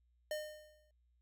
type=tone with exponential decay; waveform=square; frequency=609 Hz; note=D#5; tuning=37 cents flat; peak=-36 dBFS; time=0.31-0.91 s; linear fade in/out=2 ms; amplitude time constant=130 ms; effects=added 60 Hz sine -70 dBFS peak until 1.21 s